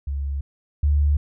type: tone pair in turn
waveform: sine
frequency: 69.8 / 72.87 Hz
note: C#2 / D2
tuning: +13 / -13 cents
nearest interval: minor second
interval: 74 cents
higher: second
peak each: -23 / -15 dBFS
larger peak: second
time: 0.07-0.41 / 0.83-1.17 s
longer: neither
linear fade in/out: 5 ms
effects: none